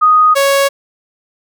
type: tone pair in turn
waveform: sine / sawtooth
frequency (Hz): 1244.5 / 554.4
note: D#6 / C#5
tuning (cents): 0 / 0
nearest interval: octave + major second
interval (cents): 1400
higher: first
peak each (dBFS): -5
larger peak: neither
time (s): 0.01-0.35 / 0.35-0.69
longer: neither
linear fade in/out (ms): 20
effects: none